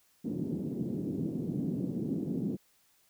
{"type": "band-pass noise", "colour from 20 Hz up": "pink", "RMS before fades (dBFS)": -34, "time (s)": [0.24, 2.57], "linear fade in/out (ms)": 20, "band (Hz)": [160, 320], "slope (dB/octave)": 24, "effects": ["white hiss -68 dBFS RMS until 3.09 s"]}